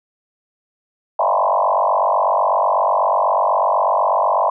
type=tone with frequency modulation; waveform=sine; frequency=826 Hz; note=G#5; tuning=10 cents flat; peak=-13 dBFS; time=1.19-4.5 s; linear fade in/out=5 ms; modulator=48.1 Hz; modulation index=4.9; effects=none